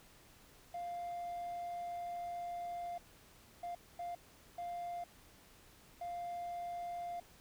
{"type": "tone bursts at uneven times", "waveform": "triangle", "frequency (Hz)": 698.5, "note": "F5", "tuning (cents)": 0, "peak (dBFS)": -37, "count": 5, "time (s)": [[0.74, 2.98], [3.63, 3.75], [3.99, 4.15], [4.58, 5.04], [6.01, 7.2]], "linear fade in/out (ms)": 5, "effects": ["tanh soft clip ceiling -34 dBFS", "pink hiss -62 dBFS RMS until 7.4 s"]}